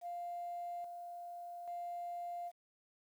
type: tone with tremolo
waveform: sine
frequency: 698.5 Hz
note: F5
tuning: in tune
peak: -39 dBFS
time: 0.01-2.52 s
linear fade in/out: 50 ms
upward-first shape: square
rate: 0.6 Hz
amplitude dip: 45%
effects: tanh soft clip ceiling -36 dBFS + 11-bit